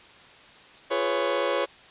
sawtooth chord, C# dominant seventh, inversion first, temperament just, 346.5 / 415.8 / 498.9 / 554.4 Hz, E#4 / G#4 / B4 / C#5, -14 / +2 / +17 / 0 cents, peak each -28 / -27 / -25 / -22 dBFS, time 0.9-1.66 s, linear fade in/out 20 ms, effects white hiss -50 dBFS RMS until 1.9 s + resampled to 8000 Hz

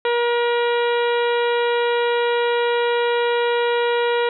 harmonic tone with a mistuned harmonic, 476.5 Hz, A#4, 38 cents sharp, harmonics 1 / 2 / 3 / 4 / 5 / 6 / 7 / 8, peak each -18 / -24 / -28 / -30 / -32 / -34 / -35 / -36 dBFS, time 0.05-4.29 s, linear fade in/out 2 ms, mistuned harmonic 8, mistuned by +15 cents, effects none

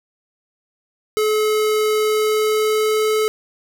square tone with pitch glide, 429 to 432 Hz, A4 to A4, -44 to -32 cents, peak -16 dBFS, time 1.17-3.28 s, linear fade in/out 0 ms, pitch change +12 cents, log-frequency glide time 1.99-3.1 s, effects none

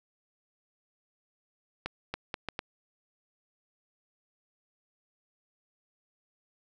accelerating click train, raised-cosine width 0.3 ms, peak -17 dBFS, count 5, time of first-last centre 1.86-2.591 s, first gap 280 ms, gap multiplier 0.72, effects none

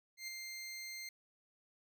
20% pulse tone with ADSR envelope, 2100 Hz, C7, 6 cents sharp, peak -35 dBFS, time 0.17-1.09 s, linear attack 110 ms, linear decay 3 ms, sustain -4 dB, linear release 3 ms, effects none

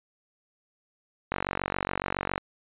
click train, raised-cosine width 0.5 ms, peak -12 dBFS, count 51, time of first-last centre 1.32-2.379 s, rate 47.2 Hz, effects resampled to 8000 Hz

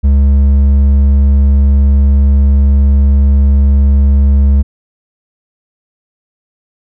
sine tone with hard clipping, 69.5 Hz, C#2, 5 cents sharp, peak -6 dBFS, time 0.03-4.63 s, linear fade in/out 20 ms, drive 5 dB, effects none

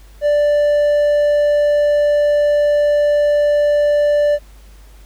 triangle tone, 587.3 Hz, D5, in tune, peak -9 dBFS, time 0.21-4.39 s, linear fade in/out 50 ms, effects added 50 Hz sine -39 dBFS peak until 5.05 s + pink hiss -50 dBFS RMS until 5.05 s

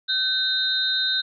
sine tone cluster, 1533 / 3709 / 4054 Hz, G6 / A#7 / B7, -39 / -9 / +45 cents, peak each -27 / -23 / -25 dBFS, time 0.08-1.22 s, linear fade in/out 20 ms, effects none

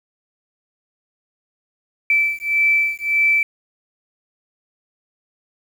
sine beating tone pair, 2322 / 2323.7 Hz, D7 / D7, -20 / -19 cents, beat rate 1.7 Hz, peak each -18 dBFS, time 2.1-3.43 s, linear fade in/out 2 ms, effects 7-bit

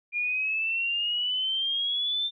sine exponential sweep, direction up, 2406 to 3593 Hz, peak -25 dBFS, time 0.12-2.31 s, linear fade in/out 50 ms, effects none

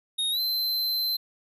square tone with pitch glide, 3729 to 4090 Hz, A#7 to C8, 0 to -40 cents, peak -25 dBFS, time 0.18-1.17 s, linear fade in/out 10 ms, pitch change +160 cents, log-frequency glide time 0.31-0.4 s, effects none

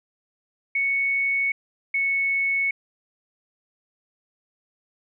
sine tone pair in turn, 2217 / 2209 Hz, C#7 / C#7, 0 / -7 cents, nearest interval unison, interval 7 cents, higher first, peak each -20 dBFS, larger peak neither, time 0.75-1.52 / 1.94-2.71 s, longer neither, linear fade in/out 5 ms, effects none

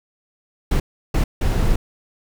brown noise bursts at uneven times, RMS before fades -17 dBFS, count 3, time 0.71-0.8 / 1.14-1.24 / 1.41-1.76 s, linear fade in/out 5 ms, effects none

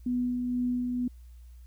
sine tone with tremolo, 246.9 Hz, B3, in tune, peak -25 dBFS, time 0.06-1.08 s, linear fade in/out 5 ms, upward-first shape sine, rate 2.1 Hz, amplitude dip 30%, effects added 60 Hz sine -46 dBFS peak until 1.66 s + white hiss -69 dBFS RMS until 1.66 s

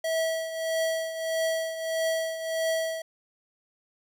square tone with tremolo, 649 Hz, E5, 27 cents flat, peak -24 dBFS, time 0.04-3.02 s, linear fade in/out 5 ms, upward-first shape triangle, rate 1.6 Hz, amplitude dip 70%, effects none

